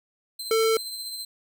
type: tone with tremolo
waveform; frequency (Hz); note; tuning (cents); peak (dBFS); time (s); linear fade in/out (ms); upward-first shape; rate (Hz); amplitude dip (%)
sawtooth; 4104; C8; -34; -28; 0.39-1.25; 5; triangle; 15; 40
type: tone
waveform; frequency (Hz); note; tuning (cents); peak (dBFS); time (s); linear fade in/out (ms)
square; 446; A4; +23; -20; 0.51-0.77; 2
effects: none